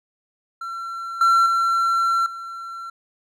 triangle tone with level steps, 1356 Hz, E6, 49 cents sharp, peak -26 / -11 / -15 / -29 dBFS, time 0.61-2.9 s, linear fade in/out 5 ms, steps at 1.21 / 1.46 / 2.26 s, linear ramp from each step 2 ms, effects none

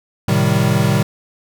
square chord, A half-diminished seventh, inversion none, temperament equal, 110 / 130.81 / 155.56 / 196 Hz, A2 / C3 / Eb3 / G3, 0 / 0 / 0 / 0 cents, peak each -19 dBFS, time 0.28-1.03 s, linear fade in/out 5 ms, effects none

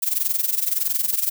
violet noise with amplitude modulation, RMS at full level -19 dBFS, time 0.02-1.3 s, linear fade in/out 10 ms, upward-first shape sine, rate 21.6 Hz, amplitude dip 80%, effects none

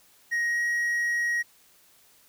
triangle tone with pitch glide, 1881 to 1894.1 Hz, A#6 to A#6, +15 to +27 cents, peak -22 dBFS, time 0.31-1.43 s, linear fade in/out 20 ms, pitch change +12 cents, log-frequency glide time 0.46-0.61 s, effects white hiss -59 dBFS RMS until 2.28 s

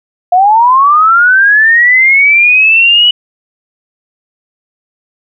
sine linear sweep, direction up, 698.5 to 2960 Hz, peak -3 dBFS, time 0.32-3.11 s, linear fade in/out 5 ms, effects none

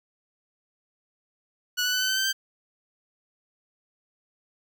15% pulse tone with pitch steps, 1471 / 1486.4 / 1501.9 / 1517.6 / 1533.5 / 1549.5 / 1565.7 Hz, F#6 / F#6 / F#6 / F#6 / G6 / G6 / G6, -11 / +7 / +25 / +43 / -38 / -21 / -3 cents, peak -17 dBFS, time 1.77-2.33 s, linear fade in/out 20 ms, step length 80 ms, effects none

